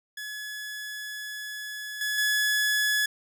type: tone with level steps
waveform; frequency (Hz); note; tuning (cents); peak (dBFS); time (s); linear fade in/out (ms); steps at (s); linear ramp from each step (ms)
sawtooth; 1700; G#6; +40; -31 / -23 / -19; 0.17-3.06; 5; 2.01 / 2.18; 2
effects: none